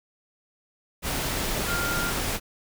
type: tone in noise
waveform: sine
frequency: 1400 Hz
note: F6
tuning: 4 cents sharp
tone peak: -28 dBFS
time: 1.66-2.13 s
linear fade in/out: 50 ms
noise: pink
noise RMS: -28 dBFS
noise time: 1.02-2.4 s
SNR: -3 dB
effects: none